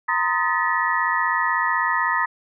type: tone cluster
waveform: sine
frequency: 934 / 1030 / 1252 / 1751 / 1925 Hz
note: A#5 / C6 / D#6 / A6 / B6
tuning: +3 / -28 / +10 / -9 / -45 cents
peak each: -25 dBFS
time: 0.08-2.26 s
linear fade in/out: 10 ms
effects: none